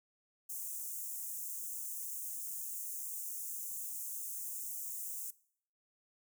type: high-pass noise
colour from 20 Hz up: white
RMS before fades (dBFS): -42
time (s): 0.49-5.31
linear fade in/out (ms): 10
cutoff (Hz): 6500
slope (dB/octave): 48
effects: noise-tail reverb RT60 0.6 s tail -21 dB re dry